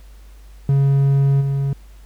triangle tone with level steps, 138.4 Hz, C#3, 2 cents flat, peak -10 / -15 dBFS, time 0.69-1.73 s, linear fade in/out 2 ms, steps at 1.4 s, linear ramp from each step 20 ms, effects added 50 Hz sine -39 dBFS peak until 2.05 s + pink hiss -54 dBFS RMS until 2.05 s

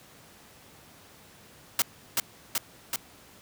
white noise with echo, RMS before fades -23 dBFS, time 1.79-1.82 s, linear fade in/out 2 ms, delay 380 ms, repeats 3, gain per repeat -2 dB, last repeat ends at 2.96 s, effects pink hiss -53 dBFS RMS until 3.41 s + high-pass 80 Hz 12 dB/octave

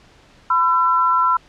sine tone pair together, 1007.4 / 1346 Hz, B5 / E6, +34 / +36 cents, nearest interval perfect fourth, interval 502 cents, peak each -16 dBFS, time 0.5-1.37 s, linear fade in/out 5 ms, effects pink hiss -50 dBFS RMS until 1.48 s + low-pass 5000 Hz 12 dB/octave

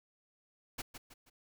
pink noise with echo, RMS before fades -39 dBFS, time 0.78-0.82 s, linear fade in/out 10 ms, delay 160 ms, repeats 3, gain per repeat -8 dB, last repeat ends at 1.3 s, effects none

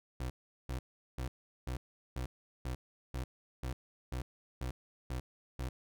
30% pulse tone bursts, 63.1 Hz, B1, 38 cents sharp, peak -33 dBFS, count 12, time 0.2-5.69 s, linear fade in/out 5 ms, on 100 ms, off 390 ms, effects none

